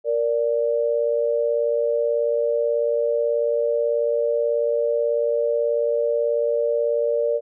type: tone pair together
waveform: sine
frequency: 466.8 / 585.1 Hz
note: A#4 / D5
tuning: +2 / -7 cents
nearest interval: major third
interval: 391 cents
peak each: -21 dBFS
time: 0.04-7.41 s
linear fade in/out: 50 ms
effects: none